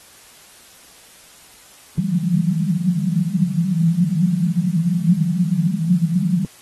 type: band-pass noise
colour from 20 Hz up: pink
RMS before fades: -18 dBFS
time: 1.98-6.45 s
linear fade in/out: 2 ms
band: 160 to 190 Hz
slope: 96 dB/octave
effects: white hiss -46 dBFS RMS until 6.61 s + AAC 32 kbps